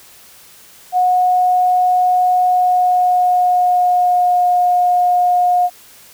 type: tone with pitch glide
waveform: sine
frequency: 728 to 716.7 Hz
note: F#5 to F5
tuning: -28 to +45 cents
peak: -10 dBFS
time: 0.92-5.7 s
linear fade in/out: 50 ms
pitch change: -27 cents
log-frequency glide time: 2.45-4.46 s
effects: white hiss -43 dBFS RMS until 6.13 s